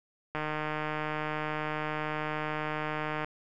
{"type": "click train", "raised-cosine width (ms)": 0.5, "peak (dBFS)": -18, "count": 444, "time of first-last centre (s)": [0.35, 3.245], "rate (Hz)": 153, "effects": []}